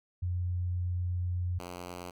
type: tone pair in turn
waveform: sine / 5% pulse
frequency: 89.2 / 88.86 Hz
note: F2 / F2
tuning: +37 / +31 cents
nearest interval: unison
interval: 6 cents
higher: first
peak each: -29 / -29 dBFS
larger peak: neither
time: 0.22-1.59 / 1.59-2.11 s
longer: first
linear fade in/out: 10 ms
effects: none